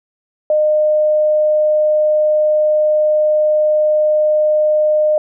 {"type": "tone", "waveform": "sine", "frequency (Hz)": 610, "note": "D#5", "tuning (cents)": -34, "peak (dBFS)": -10, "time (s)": [0.5, 5.18], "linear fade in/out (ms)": 2, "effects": []}